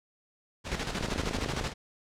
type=noise with tremolo; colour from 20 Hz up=pink; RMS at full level=-31 dBFS; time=0.64-1.74 s; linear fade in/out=50 ms; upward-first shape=square; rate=13 Hz; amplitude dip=55%
type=click train; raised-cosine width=2 ms; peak=-20 dBFS; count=17; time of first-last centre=1.01-1.612 s; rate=26.6 Hz
effects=low-pass 6000 Hz 12 dB/octave